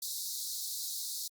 pink high-pass noise, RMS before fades -38 dBFS, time 0.02-1.28 s, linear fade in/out 5 ms, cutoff 3800 Hz, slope 96 dB/octave, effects Opus 48 kbps

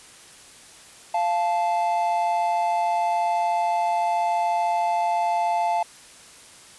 triangle tone pair together, 694 / 873.1 Hz, F5 / A5, -11 / -14 cents, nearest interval major third, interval 397 cents, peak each -21 dBFS, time 1.14-5.83 s, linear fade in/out 5 ms, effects white hiss -47 dBFS RMS until 6.78 s + resampled to 24000 Hz

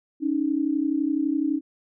sine tone pair together, 279.2 / 311.1 Hz, C#4 / D#4, +13 / 0 cents, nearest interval major second, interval 187 cents, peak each -24 dBFS, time 0.2-1.61 s, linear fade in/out 50 ms, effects none

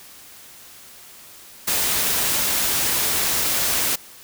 white noise, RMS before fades -21 dBFS, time 1.67-3.96 s, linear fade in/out 10 ms, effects white hiss -44 dBFS RMS until 4.23 s

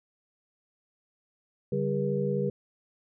sine tone cluster, 142.5 / 195 / 405.3 / 480.8 Hz, C#3 / G3 / G#4 / B4, +48 / -9 / -42 / -46 cents, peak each -31 dBFS, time 1.72-2.5 s, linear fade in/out 5 ms, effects none

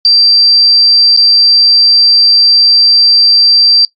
sine tone with dropouts, 4699 Hz, D8, in tune, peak -3 dBFS, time 0.05-3.85 s, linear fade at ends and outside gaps 1 ms, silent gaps 1.165-1.173 s, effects noise-tail reverb RT60 0.1 s tail -19 dB re dry + Opus 48 kbps

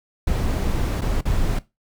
brown noise with dropouts, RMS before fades -21 dBFS, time 0.27-1.59 s, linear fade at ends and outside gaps 5 ms, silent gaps 1.01-1.017 / 1.21-1.253 s, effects noise-tail reverb RT60 0.2 s tail -17 dB re dry

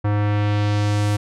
square tone with low-pass filter sweep, 103.83 Hz, G#2, in tune, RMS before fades -19 dBFS, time 0.04-1.17 s, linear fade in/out 10 ms, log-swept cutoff 1400 to 11000 Hz, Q 1, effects none

